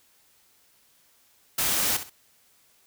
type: noise with echo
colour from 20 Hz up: white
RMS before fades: -25 dBFS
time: 1.58-1.97 s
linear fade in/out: 5 ms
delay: 64 ms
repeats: 2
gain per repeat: -11 dB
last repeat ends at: 2.098 s
effects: white hiss -62 dBFS RMS until 2.86 s

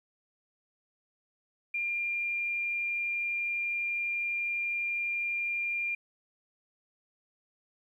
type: tone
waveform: sine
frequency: 2396 Hz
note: D7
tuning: 34 cents sharp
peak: -29 dBFS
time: 1.74-5.95 s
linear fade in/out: 5 ms
effects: 11-bit

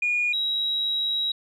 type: tone pair in turn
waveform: sine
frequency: 2440 / 3851 Hz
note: D#7 / B7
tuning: -34 / -44 cents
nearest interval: minor sixth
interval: 790 cents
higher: second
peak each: -20 / -22 dBFS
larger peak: first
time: 0.02-0.33 / 0.33-1.32 s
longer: second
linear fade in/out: 5 ms
effects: tanh soft clip ceiling -16 dBFS

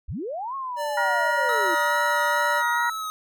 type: linear two-way sweep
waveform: sine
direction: up then down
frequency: 34.79 to 1101 to 322.9 Hz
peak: -28 dBFS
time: 0.08-1.75 s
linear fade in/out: 10 ms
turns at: 0.55 s
type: tone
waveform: square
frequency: 587.3 Hz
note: D5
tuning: in tune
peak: -28 dBFS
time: 0.76-2.63 s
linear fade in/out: 50 ms
type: harmonic tone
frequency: 474.7 Hz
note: A#4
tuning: 31 cents sharp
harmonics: 2 / 3 / 4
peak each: -24 / -26 / -27 dBFS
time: 0.97-2.9 s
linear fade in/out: 5 ms
type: tone with vibrato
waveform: square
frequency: 1284 Hz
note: E6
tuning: 46 cents flat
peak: -29 dBFS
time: 1.49-3.1 s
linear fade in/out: 0 ms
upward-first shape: sine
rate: 2.3 Hz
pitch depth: 30 cents each way
effects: none

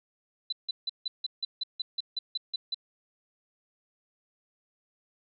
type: tone bursts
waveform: sine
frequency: 3999 Hz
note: B7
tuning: 21 cents sharp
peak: -28 dBFS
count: 13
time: 0.5-2.745 s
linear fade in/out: 5 ms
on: 25 ms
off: 160 ms
effects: none

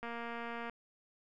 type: click train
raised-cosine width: 0.5 ms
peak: -28 dBFS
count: 157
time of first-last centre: 0.03-0.697 s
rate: 234 Hz
effects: none

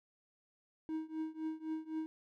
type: tone with tremolo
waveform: triangle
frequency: 316.2 Hz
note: D#4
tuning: 28 cents sharp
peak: -32 dBFS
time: 0.89-2.06 s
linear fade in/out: 0 ms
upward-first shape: triangle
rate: 3.9 Hz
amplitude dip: 95%
effects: none

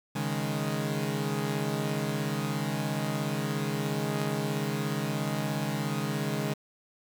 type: chord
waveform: sawtooth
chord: C# suspended second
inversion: none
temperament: equal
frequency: 138.59 / 155.56 / 207.7 Hz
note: C#3 / D#3 / G#3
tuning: 0 / 0 / 0 cents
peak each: -29 dBFS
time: 0.15-6.54 s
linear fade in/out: 10 ms
effects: 8-bit

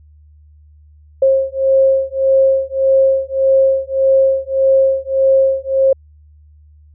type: beating tone pair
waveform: sine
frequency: 535 / 536.7 Hz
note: C5 / C5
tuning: +38 / +44 cents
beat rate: 1.7 Hz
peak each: -13 dBFS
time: 1.22-5.93 s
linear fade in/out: 5 ms
effects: added 75 Hz sine -42 dBFS peak until 6.94 s

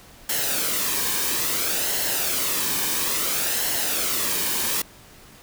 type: noise with flanger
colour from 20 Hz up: white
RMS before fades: -24 dBFS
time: 0.29-4.82 s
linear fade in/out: 5 ms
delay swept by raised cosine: 0.83 to 1.5 ms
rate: 0.59 Hz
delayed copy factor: -0.5
effects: pink hiss -48 dBFS RMS until 5.42 s

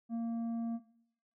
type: tone with tanh clipping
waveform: sine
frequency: 230.8 Hz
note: A#3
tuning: 17 cents flat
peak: -34 dBFS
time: 0.09-0.8 s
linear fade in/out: 50 ms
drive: 6 dB
effects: noise-tail reverb RT60 0.7 s tail -18 dB re dry

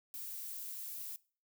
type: noise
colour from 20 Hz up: violet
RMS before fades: -44 dBFS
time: 0.14-1.16 s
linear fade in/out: 0 ms
effects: noise-tail reverb RT60 0.4 s tail -22 dB re dry

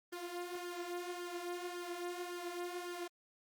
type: tone with flanger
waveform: sawtooth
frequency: 352.3 Hz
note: F4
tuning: 15 cents sharp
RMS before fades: -43 dBFS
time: 0.12-3.08 s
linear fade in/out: 10 ms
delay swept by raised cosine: 0.61 to 5.61 ms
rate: 1.8 Hz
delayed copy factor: +0.6
effects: Opus 24 kbps

